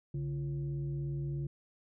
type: tone with frequency modulation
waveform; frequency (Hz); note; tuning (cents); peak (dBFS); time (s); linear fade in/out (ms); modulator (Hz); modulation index
sine; 142; C#3; +42; -33; 0.14-1.47; 5; 201; 0.5
effects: none